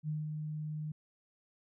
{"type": "tone with ADSR envelope", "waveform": "sine", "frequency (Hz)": 153, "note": "D#3", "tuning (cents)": -29, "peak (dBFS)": -32, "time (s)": [0.03, 0.92], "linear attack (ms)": 54, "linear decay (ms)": 180, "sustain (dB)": -4, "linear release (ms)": 6, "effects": []}